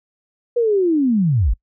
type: linear sweep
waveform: sine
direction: down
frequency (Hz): 489.8 to 38.89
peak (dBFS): -13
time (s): 0.56-1.54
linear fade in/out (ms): 10
effects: noise-tail reverb RT60 0.1 s tail -25 dB re dry